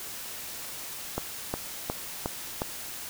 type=click train; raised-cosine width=1 ms; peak=-14 dBFS; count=5; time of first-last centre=1.18-2.619 s; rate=2.78 Hz; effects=white hiss -39 dBFS RMS until 3.09 s